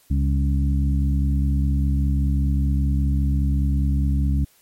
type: harmonic tone with a mistuned harmonic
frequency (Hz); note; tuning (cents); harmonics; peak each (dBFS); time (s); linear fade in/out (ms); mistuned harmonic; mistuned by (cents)
69.6; C#2; +8; 1 / 2 / 3 / 4; -18 / -24 / -28 / -30; 0.1-4.45; 10; 3; -38
effects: white hiss -57 dBFS RMS until 4.61 s + MP3 64 kbps